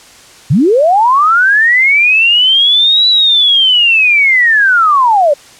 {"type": "linear two-way sweep", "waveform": "sine", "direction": "up then down", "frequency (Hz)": [110.3, 3971, 548], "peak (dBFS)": -5, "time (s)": [0.5, 5.34], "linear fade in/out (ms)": 10, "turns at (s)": 3.08, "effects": ["white hiss -38 dBFS RMS until 5.59 s", "low-pass 8000 Hz 12 dB/octave"]}